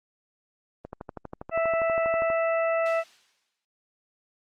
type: click train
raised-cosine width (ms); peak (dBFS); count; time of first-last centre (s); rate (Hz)
1; -22; 19; 0.85-2.302; 12.4
type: harmonic tone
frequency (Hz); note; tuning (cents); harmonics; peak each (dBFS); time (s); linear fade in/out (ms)
659.3; E5; 0; 1 / 2 / 3 / 4; -23 / -31 / -34 / -36; 1.51-3.04; 50
type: noise with exponential decay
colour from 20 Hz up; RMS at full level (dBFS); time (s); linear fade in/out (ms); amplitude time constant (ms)
blue; -34; 2.86-3.65; 1; 170
effects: low-pass 4000 Hz 12 dB/octave + Opus 32 kbps